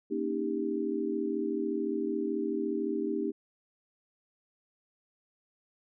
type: chord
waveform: sine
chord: Eb dominant seventh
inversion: second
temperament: equal with one note detuned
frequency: 233.1 / 277.2 / 311.1 / 396.3 Hz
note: Bb3 / Db4 / Eb4 / G4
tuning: 0 / 0 / 0 / +19 cents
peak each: -36 / -37 / -33 / -33 dBFS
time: 0.1-3.32 s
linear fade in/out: 20 ms
effects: none